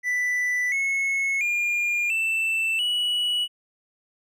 triangle tone with pitch steps, 1982 / 2187 / 2412 / 2661 / 2936 Hz, B6 / C#7 / D7 / E7 / F#7, +6 / -24 / +46 / +16 / -14 cents, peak -20 dBFS, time 0.03-3.48 s, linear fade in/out 50 ms, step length 690 ms, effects none

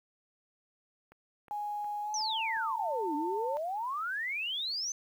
click train, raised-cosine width 0.5 ms, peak -40 dBFS, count 5, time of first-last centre 1.12-2.569 s, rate 2.76 Hz
sine tone with pitch glide, 830.6 to 895.4 Hz, G#5 to A5, 0 to +30 cents, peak -33 dBFS, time 1.51-3.57 s, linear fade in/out 0 ms, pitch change +130 cents, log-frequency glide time 2.02-2.39 s
sine exponential two-way sweep, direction down then up, 6272 to 284.6 to 6272 Hz, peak -32 dBFS, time 2.14-4.92 s, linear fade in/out 2 ms, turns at 3.15 s
effects 10-bit

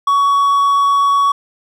triangle tone, 1123 Hz, C#6, 22 cents sharp, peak -8 dBFS, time 0.07-1.32 s, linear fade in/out 5 ms, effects none

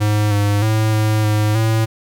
square tone with pitch steps, 105.3 / 102.4 / 109.1 / 108 / 106.2 / 111.3 Hz, G#2 / G#2 / A2 / A2 / G#2 / A2, +24 / -24 / -14 / -32 / +39 / +20 cents, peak -14 dBFS, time 0-1.86 s, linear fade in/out 20 ms, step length 310 ms, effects none

